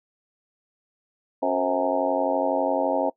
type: harmonic tone with a mistuned harmonic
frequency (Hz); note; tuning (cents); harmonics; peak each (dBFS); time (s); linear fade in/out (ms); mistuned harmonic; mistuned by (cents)
91.9; F#2; -11; 3 / 4 / 5 / 6 / 7 / 8 / 9 / 10; -28 / -34 / -34 / -26 / -26 / -32 / -29 / -31; 1.42-3.1; 10; 6; -70
effects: noise-tail reverb RT60 0.1 s tail -21 dB re dry